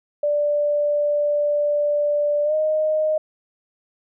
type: tone with pitch glide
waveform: sine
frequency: 587.3 to 619.4 Hz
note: D5 to D#5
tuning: 0 to -8 cents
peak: -17 dBFS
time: 0.23-3.18 s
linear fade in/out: 5 ms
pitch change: +92 cents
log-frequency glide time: 2.44-2.54 s
effects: none